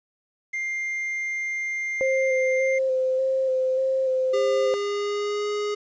triangle tone, 2100 Hz, C7, 6 cents sharp, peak -24 dBFS, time 0.53-2.79 s, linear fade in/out 10 ms
sine tone with vibrato, 523.3 Hz, C5, in tune, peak -20 dBFS, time 2.01-4.74 s, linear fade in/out 0 ms, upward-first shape square, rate 1.7 Hz, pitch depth 16 cents each way
square tone with pitch glide, 403 to 415.5 Hz, G4 to G#4, +48 to +1 cents, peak -25 dBFS, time 4.33-5.75 s, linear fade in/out 10 ms, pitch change +53 cents, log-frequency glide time 4.54-5.48 s
effects resampled to 16000 Hz + 9-bit

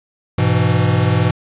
square chord, E major, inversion first, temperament equal with one note detuned, 102.04 / 123.47 / 164.81 Hz, G#2 / B2 / E3, -30 / 0 / 0 cents, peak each -17 / -17 / -19 dBFS, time 0.38-1.31 s, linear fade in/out 5 ms, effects resampled to 8000 Hz + 7-bit

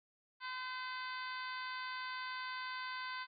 harmonic tone, 511 Hz, C5, 41 cents flat, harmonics 2 / 3 / 4 / 5 / 6 / 7 / 8 / 9, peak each -44 / -45 / -49 / -54 / -56 / -54 / -56 / -53 dBFS, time 0.4-3.27 s, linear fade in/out 50 ms, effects none

